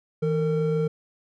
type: tone pair together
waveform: triangle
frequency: 160.7 / 455.5 Hz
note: E3 / A#4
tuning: -44 / -40 cents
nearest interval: octave + tritone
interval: 1804 cents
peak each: -22 dBFS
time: 0.22-0.88 s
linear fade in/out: 10 ms
effects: none